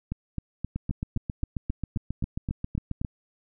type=two click trains; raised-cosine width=5 ms; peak=-17 / -17 dBFS; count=18 / 12; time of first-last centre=0.76-3.048 / 0.12-3.015 s; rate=7.43 / 3.8 Hz; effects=none